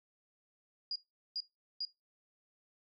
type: tone bursts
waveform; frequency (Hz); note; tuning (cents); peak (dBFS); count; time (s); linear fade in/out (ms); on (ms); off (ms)
sine; 4864; D#8; -40; -34; 3; 0.91-1.851; 2; 47; 400
effects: noise-tail reverb RT60 0.2 s tail -18 dB re dry + MP3 96 kbps